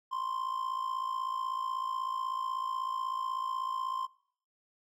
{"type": "tone with amplitude modulation", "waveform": "triangle", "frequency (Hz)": 1046.5, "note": "C6", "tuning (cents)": 0, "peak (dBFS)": -27, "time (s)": [0.11, 4.07], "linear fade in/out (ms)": 20, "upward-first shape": "sine", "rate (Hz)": 56.2, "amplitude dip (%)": 70, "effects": ["noise-tail reverb RT60 0.6 s tail -23 dB re dry"]}